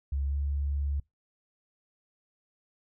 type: tone with pitch glide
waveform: sine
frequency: 69.3 to 70.92 Hz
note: C#2 to C#2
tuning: 0 to +40 cents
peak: -27 dBFS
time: 0.12-1 s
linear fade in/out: 5 ms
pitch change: +40 cents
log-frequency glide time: 0.27-0.35 s
effects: noise-tail reverb RT60 0.2 s tail -26 dB re dry